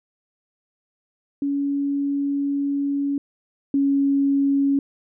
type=tone pair in turn; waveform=sine; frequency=281.6 / 278 Hz; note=C#4 / C#4; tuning=+27 / +5 cents; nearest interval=unison; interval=22 cents; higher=first; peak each=-20 / -16 dBFS; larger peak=second; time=1.42-3.18 / 3.74-4.79 s; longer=first; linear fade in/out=2 ms; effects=none